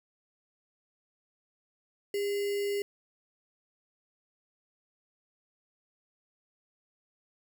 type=tone with sample-and-hold; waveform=sine; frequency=404.3 Hz; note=G#4; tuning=46 cents flat; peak=-28 dBFS; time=2.14-2.82 s; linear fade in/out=2 ms; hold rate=2450 Hz; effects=none